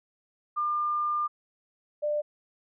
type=tone pair in turn; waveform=sine; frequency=1200 / 595.2 Hz; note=D6 / D5; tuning=+37 / +23 cents; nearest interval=octave; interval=1214 cents; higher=first; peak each=-25 dBFS; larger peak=neither; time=0.56-1.28 / 2.02-2.22 s; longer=first; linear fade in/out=20 ms; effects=none